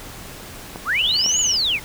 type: clicks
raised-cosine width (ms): 1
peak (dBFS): -17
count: 2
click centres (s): 0.759 / 1.262
type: linear two-way sweep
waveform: sine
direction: up then down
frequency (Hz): 987.8 to 7030 to 1966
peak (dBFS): -17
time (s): 0.85-1.8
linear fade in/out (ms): 50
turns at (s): 1.4
type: tone with tremolo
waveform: sine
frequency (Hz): 2960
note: F#7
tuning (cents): 0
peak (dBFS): -20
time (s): 0.94-1.58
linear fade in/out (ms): 50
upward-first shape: square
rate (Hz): 20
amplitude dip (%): 70
effects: pink hiss -37 dBFS RMS until 1.84 s